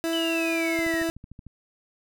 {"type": "tone", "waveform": "30% pulse", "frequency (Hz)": 329.6, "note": "E4", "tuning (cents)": 0, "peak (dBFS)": -22, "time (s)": [0.04, 1.1], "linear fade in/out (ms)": 0}
{"type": "exponential sweep", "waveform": "sine", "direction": "down", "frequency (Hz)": [3019, 1832], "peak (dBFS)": -28, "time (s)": [0.13, 1.03], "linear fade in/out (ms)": 2}
{"type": "click train", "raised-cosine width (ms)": 5, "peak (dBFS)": -30, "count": 10, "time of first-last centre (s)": [0.79, 1.467], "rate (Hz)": 13.3}
{"effects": []}